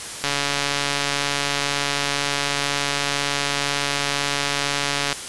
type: click train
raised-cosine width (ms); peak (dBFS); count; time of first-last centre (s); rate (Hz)
0.2; -4; 695; 0.24-5.127; 142
effects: white hiss -32 dBFS RMS until 5.28 s + resampled to 24000 Hz